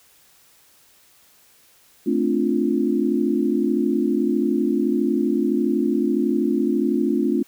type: chord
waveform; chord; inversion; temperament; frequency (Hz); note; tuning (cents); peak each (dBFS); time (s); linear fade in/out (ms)
sine; D minor seventh; second; equal; 220 / 261.6 / 293.7 / 349.2; A3 / C4 / D4 / F4; 0 / 0 / 0 / 0; -23; 2.06-7.43; 10
effects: white hiss -55 dBFS RMS until 7.47 s